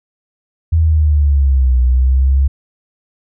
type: linear two-way sweep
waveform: sine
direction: down then up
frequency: 82.41 to 61.74 to 68.8 Hz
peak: -8 dBFS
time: 0.72-2.48 s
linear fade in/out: 10 ms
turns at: 1.8 s
effects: none